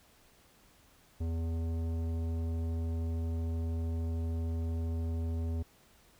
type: tone with tanh clipping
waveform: triangle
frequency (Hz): 82.41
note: E2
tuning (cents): 0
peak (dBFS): -33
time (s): 1.2-5.63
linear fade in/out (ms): 10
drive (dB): 18
effects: pink hiss -63 dBFS RMS until 6.19 s